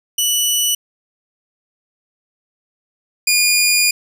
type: tone pair in turn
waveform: 15% pulse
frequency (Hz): 2960 / 2430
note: F#7 / D#7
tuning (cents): 0 / -42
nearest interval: minor third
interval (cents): 342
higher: first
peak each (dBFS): -7 / -5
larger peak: second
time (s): 0.18-0.75 / 3.27-3.91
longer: second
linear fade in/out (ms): 5
effects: none